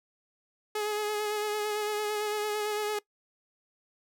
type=tone with vibrato; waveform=sawtooth; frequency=421.2 Hz; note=G#4; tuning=24 cents sharp; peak=-25 dBFS; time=0.75-2.99 s; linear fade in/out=5 ms; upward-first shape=sine; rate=8.9 Hz; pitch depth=24 cents each way; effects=noise-tail reverb RT60 0.1 s tail -21 dB re dry